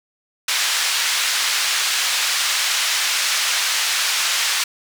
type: band-pass noise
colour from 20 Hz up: white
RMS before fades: -20 dBFS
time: 0.48-4.64 s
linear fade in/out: 5 ms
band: 1300 to 5600 Hz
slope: 12 dB/octave
effects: none